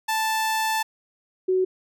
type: tone pair in turn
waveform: sawtooth / sine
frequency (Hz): 880 / 372.6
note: A5 / F#4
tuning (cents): 0 / +12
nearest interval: octave + minor third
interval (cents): 1488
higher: first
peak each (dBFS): -18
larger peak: neither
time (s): 0.08-0.83 / 1.48-1.65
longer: first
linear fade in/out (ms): 10
effects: none